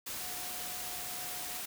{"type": "tone in noise", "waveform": "sine", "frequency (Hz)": 726, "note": "F#5", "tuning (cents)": -33, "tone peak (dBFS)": -49, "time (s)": [0.2, 1.62], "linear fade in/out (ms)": 10, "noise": "white", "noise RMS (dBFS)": -40, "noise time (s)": [0.06, 1.66], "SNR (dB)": -12, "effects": []}